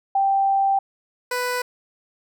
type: tone pair in turn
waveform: sine / 15% pulse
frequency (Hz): 784 / 495.6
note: G5 / B4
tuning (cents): 0 / +6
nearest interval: minor sixth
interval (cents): 794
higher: first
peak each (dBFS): -16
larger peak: neither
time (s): 0.15-0.79 / 1.31-1.62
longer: first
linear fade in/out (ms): 5
effects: none